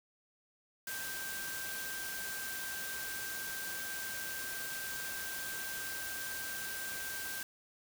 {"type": "tone in noise", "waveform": "sine", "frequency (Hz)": 1571, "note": "G6", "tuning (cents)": 3, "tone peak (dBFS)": -42, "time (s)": [0.87, 7.43], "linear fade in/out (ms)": 2, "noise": "white", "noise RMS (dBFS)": -42, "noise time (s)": [0.87, 7.43], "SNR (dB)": -3, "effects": []}